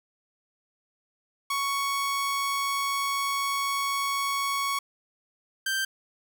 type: tone pair in turn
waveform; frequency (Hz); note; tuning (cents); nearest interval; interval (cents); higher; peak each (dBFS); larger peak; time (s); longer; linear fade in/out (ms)
sawtooth; 1112 / 1567.4; C#6 / G6; +5 / -1; tritone; 594; second; -22; neither; 1.5-4.79 / 5.66-5.85; first; 5
effects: 9-bit